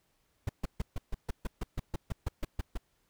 brown noise bursts, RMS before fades -31 dBFS, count 15, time 0.47-2.775 s, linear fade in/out 5 ms, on 23 ms, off 140 ms, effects pink hiss -74 dBFS RMS until 3.09 s

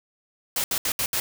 white noise bursts at uneven times, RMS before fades -25 dBFS, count 5, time 0.56-0.64 / 0.71-0.78 / 0.85-0.92 / 0.99-1.06 / 1.13-1.2 s, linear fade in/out 2 ms, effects none

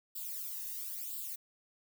violet noise with flanger, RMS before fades -41 dBFS, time 0.15-1.36 s, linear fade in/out 10 ms, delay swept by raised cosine 0.24 to 1.11 ms, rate 0.99 Hz, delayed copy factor +0.95, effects none

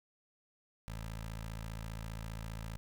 15% pulse tone with notch filter, 55 Hz, A1, in tune, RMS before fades -43 dBFS, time 0.88-2.77 s, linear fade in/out 0 ms, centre 340 Hz, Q 0.68, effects 10-bit

